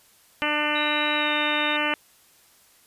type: harmonic tone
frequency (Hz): 298.5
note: D4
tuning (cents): +28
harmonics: 1 / 2 / 3 / 4 / 5 / 6 / 7 / 8 / 9 / 10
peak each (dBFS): -31 / -31 / -31 / -31 / -31 / -31 / -31 / -31 / -31 / -31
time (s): 0.42-1.94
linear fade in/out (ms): 0
type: tone with pitch glide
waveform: sine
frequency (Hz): 3818 to 3692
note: A#7 to A#7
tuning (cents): +41 to -17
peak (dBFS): -30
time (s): 0.75-1.77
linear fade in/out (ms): 10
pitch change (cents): -58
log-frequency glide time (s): 1.17-1.3
effects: white hiss -57 dBFS RMS until 2.86 s + resampled to 32000 Hz